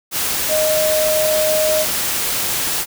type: tone in noise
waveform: sine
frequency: 620 Hz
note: D#5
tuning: 6 cents flat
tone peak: -15 dBFS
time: 0.48-1.86 s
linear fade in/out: 50 ms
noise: white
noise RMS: -20 dBFS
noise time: 0.11-2.86 s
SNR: +2 dB
effects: none